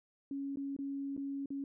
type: tone with dropouts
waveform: sine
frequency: 277.2 Hz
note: C#4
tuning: in tune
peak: -36 dBFS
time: 0.31-1.64 s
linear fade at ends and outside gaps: 2 ms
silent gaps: 0.559-0.571 / 0.765-0.788 / 1.166-1.176 / 1.459-1.504 s
effects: none